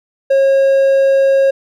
triangle tone, 543 Hz, C#5, 36 cents flat, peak -6 dBFS, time 0.3-1.51 s, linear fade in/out 10 ms, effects none

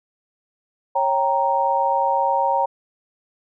sine chord, G diminished, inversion second, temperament equal with one note detuned, 550.2 / 784 / 932.3 Hz, Db5 / G5 / Bb5, -13 / 0 / 0 cents, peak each -23 / -22 / -19 dBFS, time 0.95-2.66 s, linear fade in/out 10 ms, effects none

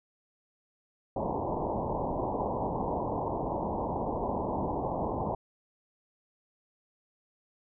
white low-pass noise, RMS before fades -32 dBFS, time 1.16-5.35 s, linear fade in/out 5 ms, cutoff 1000 Hz, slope 96 dB/octave, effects none

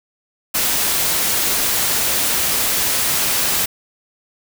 white noise, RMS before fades -18 dBFS, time 0.54-3.66 s, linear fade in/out 10 ms, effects none

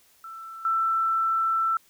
sine tone with level steps, 1333 Hz, E6, 19 cents sharp, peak -37 / -21 dBFS, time 0.24-1.77 s, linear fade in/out 2 ms, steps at 0.65 s, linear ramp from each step 2 ms, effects white hiss -60 dBFS RMS until 1.89 s

